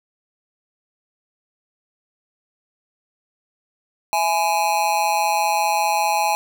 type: tone with amplitude modulation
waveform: square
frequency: 835 Hz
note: G#5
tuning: 9 cents sharp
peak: -14 dBFS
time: 4.13-6.35 s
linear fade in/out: 0 ms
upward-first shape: sine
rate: 175 Hz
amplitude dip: 85%
effects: none